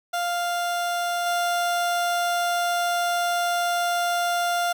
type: tone with level steps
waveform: 30% pulse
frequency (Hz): 698.5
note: F5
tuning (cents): 0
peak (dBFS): -21 / -19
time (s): 0.13-4.73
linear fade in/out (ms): 10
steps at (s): 1.26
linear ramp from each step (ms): 5
effects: none